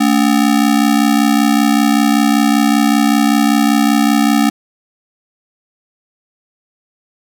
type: ring-modulated tone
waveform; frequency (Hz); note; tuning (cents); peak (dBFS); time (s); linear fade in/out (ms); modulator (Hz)
square; 253.6; B3; +46; -7; 0-4.5; 10; 32.6
effects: none